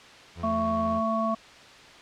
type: tone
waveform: 30% pulse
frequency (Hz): 85.6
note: F2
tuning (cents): -34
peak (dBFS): -33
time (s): 0.35-1.02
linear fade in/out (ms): 50
type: harmonic tone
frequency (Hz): 222.7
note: A3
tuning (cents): +21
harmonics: 1 / 3 / 5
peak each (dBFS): -28 / -28 / -28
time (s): 0.43-1.35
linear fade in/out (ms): 10
effects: white hiss -48 dBFS RMS until 2.01 s + low-pass 4000 Hz 12 dB/octave